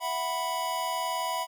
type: chord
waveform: square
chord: E suspended second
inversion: none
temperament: equal with one note detuned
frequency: 661.2 / 740 / 987.8 Hz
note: E5 / F#5 / B5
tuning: +5 / 0 / 0 cents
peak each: -36 / -36 / -31 dBFS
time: 0-1.47 s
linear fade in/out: 50 ms
effects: none